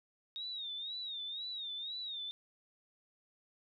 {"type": "tone with vibrato", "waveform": "sine", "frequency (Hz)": 3729, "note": "A#7", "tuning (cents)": 0, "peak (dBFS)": -39, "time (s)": [0.36, 2.31], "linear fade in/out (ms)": 0, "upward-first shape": "sine", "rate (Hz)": 2, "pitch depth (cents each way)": 110, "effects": []}